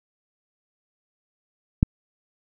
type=click; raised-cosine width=5 ms; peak=-3 dBFS; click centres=1.829 s; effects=none